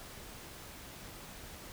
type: silence
effects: pink hiss -49 dBFS RMS until 1.72 s